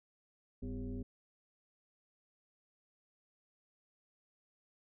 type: tone with frequency modulation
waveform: sine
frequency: 103.83 Hz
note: G#2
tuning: in tune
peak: -38 dBFS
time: 0.62-1.03 s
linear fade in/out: 10 ms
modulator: 149 Hz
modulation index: 1.6
effects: none